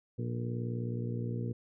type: harmonic tone with a mistuned harmonic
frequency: 59.3 Hz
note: A#1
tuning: 30 cents sharp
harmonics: 2 / 3 / 4 / 5 / 6 / 7 / 8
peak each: -34 / -43 / -40 / -48 / -45 / -48 / -46 dBFS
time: 0.18-1.53 s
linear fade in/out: 10 ms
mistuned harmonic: 7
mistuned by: +73 cents
effects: none